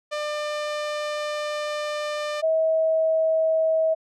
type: tone pair in turn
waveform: sawtooth / sine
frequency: 598 / 641.3 Hz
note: D5 / E5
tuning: +31 / -48 cents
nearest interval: minor second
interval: 121 cents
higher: second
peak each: -22 / -18 dBFS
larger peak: second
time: 0.11-2.42 / 2.42-3.95 s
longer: first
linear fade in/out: 20 ms
effects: low-pass 6000 Hz 12 dB/octave